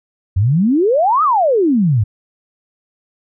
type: exponential two-way sweep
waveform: sine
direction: up then down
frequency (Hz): 87.31 to 1300 to 96.6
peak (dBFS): -10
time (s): 0.36-2.04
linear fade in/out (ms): 10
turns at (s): 1.23
effects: none